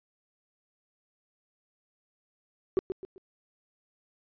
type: tone with echo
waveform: sine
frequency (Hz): 378.4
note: F#4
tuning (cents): +39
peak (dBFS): -19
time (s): 2.77-2.79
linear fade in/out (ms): 0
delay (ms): 130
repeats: 3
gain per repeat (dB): -9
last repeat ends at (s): 3.18
effects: tanh soft clip ceiling -19 dBFS + resampled to 11025 Hz